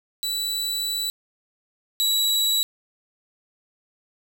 sawtooth tone pair in turn, 3951 / 3906 Hz, B7 / B7, 0 / -20 cents, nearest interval unison, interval 20 cents, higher first, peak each -21 / -16 dBFS, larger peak second, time 0.23-1.1 / 2-2.63 s, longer first, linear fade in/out 0 ms, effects 8-bit

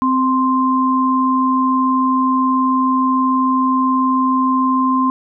sine tone pair together, 260 / 1046.9 Hz, C4 / C6, -11 / +1 cents, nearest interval 2 octaves, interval 2412 cents, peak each -15 dBFS, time 0.02-5.1 s, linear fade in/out 0 ms, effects none

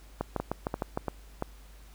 two click trains, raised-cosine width 1 ms, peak -16 / -15 dBFS, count 4 / 6, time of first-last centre 0.4-1.424 / 0.21-0.975 s, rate 2.93 / 6.54 Hz, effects added 50 Hz sine -49 dBFS peak until 1.94 s + pink hiss -58 dBFS RMS until 1.94 s

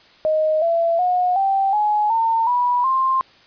sine tone with pitch steps, 623 / 671.6 / 724 / 780.4 / 841.3 / 906.9 / 977.6 / 1053.8 Hz, D#5 / E5 / F#5 / G5 / G#5 / A#5 / B5 / C6, +2 / +32 / -38 / -8 / +22 / -48 / -18 / +12 cents, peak -15 dBFS, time 0.25-3.21 s, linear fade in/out 0 ms, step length 370 ms, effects white hiss -50 dBFS RMS until 3.46 s + resampled to 11025 Hz

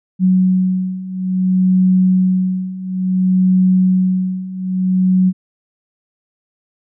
sine beating tone pair, 185 / 185.58 Hz, F#3 / F#3, 0 / +5 cents, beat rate 0.58 Hz, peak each -16 / -13 dBFS, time 0.19-5.33 s, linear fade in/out 50 ms, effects none

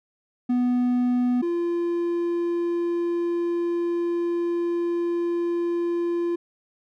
triangle tone pair in turn, 246.9 / 344 Hz, B3 / F4, 0 / -26 cents, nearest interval tritone, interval 574 cents, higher second, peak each -17 / -20 dBFS, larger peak first, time 0.49-1.42 / 1.42-6.36 s, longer second, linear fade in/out 10 ms, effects none

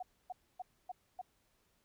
sine tone bursts, 734 Hz, F#5, 14 cents flat, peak -39 dBFS, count 5, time 0-1.215 s, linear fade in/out 5 ms, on 27 ms, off 270 ms, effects pink hiss -75 dBFS RMS until 1.84 s

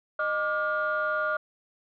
sine tone cluster, 615 / 1180 / 1423 Hz, D#5 / D6 / F6, -20 / +8 / +32 cents, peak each -29 / -30 / -27 dBFS, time 0.19-1.37 s, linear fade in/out 5 ms, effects tanh soft clip ceiling -18 dBFS

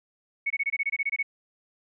sine tone bursts, 2217 Hz, C#7, in tune, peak -23 dBFS, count 12, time 0.46-1.229 s, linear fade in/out 10 ms, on 43 ms, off 23 ms, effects none

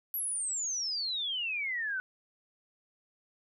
sine exponential sweep, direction down, 11940 to 1480 Hz, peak -31 dBFS, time 0.14-2 s, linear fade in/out 0 ms, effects none

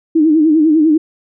sine tone with vibrato, 312 Hz, D#4, 5 cents sharp, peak -7 dBFS, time 0.15-0.98 s, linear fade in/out 10 ms, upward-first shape sine, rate 10 Hz, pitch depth 86 cents each way, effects none

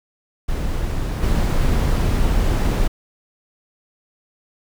brown noise with level steps, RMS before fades -22 / -17 dBFS, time 0.48-2.88 s, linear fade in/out 10 ms, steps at 1.22 s, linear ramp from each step 20 ms, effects none

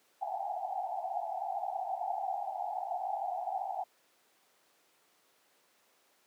white band-pass noise, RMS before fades -36 dBFS, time 0.21-3.84 s, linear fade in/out 10 ms, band 700 to 820 Hz, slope 96 dB/octave, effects pink hiss -68 dBFS RMS until 6.26 s + high-pass 400 Hz 12 dB/octave

